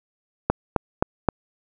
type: click train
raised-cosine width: 1 ms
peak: -3 dBFS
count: 4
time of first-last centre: 0.5-1.287 s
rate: 3.81 Hz
effects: none